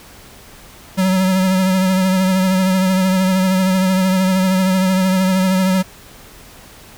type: tone with vibrato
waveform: square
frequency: 187.6 Hz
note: F#3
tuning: 24 cents sharp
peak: -13 dBFS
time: 0.97-5.83 s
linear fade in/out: 20 ms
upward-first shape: triangle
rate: 13 Hz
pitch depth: 41 cents each way
effects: pink hiss -41 dBFS RMS until 6.97 s